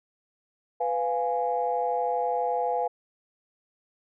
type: chord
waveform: sine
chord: F diminished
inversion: second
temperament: equal with one note detuned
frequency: 498.2 / 698.5 / 830.6 Hz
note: Cb5 / F5 / Ab5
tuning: +15 / 0 / 0 cents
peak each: -28 dBFS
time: 0.8-2.88 s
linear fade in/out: 10 ms
effects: tanh soft clip ceiling -14 dBFS